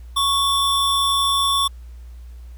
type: tone pair together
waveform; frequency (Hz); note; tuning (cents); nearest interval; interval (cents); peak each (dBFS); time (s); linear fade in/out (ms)
square; 1108.7 / 3515; C#6 / A7; 0 / -2; octave + minor sixth; 1998; -20; 0.16-1.68; 10
effects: added 60 Hz sine -35 dBFS peak until 2.57 s + pink hiss -58 dBFS RMS until 2.57 s